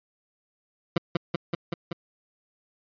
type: tone with echo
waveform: 20% pulse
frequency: 170 Hz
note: F3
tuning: 46 cents flat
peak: -14 dBFS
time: 0.96-0.98 s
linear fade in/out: 5 ms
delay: 190 ms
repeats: 5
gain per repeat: -2 dB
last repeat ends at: 1.93 s
effects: resampled to 11025 Hz